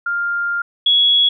sine tone pair in turn, 1400 / 3353 Hz, F6 / G#7, +4 / +16 cents, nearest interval octave + minor third, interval 1512 cents, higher second, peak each -17 / -10 dBFS, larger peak second, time 0.06-0.62 / 0.86-1.29 s, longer first, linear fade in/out 5 ms, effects none

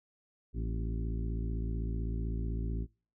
harmonic tone with a mistuned harmonic, 55.8 Hz, A1, 25 cents sharp, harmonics 1 / 2 / 3 / 4 / 5 / 6 / 7, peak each -33 / -39 / -43 / -45 / -47 / -49 / -50 dBFS, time 0.53-2.87 s, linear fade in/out 50 ms, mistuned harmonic 4, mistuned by +70 cents, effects noise-tail reverb RT60 0.4 s tail -26 dB re dry

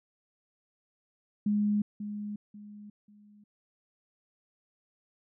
sine tone with echo, 207.7 Hz, G#3, in tune, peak -24 dBFS, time 1.46-1.82 s, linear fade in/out 5 ms, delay 540 ms, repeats 3, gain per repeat -10 dB, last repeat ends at 3.44 s, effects none

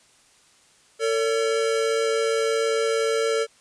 square tone pair together, 450.8 / 568 Hz, A4 / C#5, +42 / +42 cents, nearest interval major third, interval 400 cents, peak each -22 / -28 dBFS, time 0.99-3.47 s, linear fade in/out 50 ms, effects white hiss -57 dBFS RMS until 3.6 s + resampled to 22050 Hz

